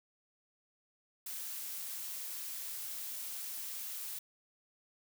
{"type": "noise", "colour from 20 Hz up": "blue", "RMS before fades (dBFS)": -42, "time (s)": [1.26, 4.19], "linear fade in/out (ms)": 5, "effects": []}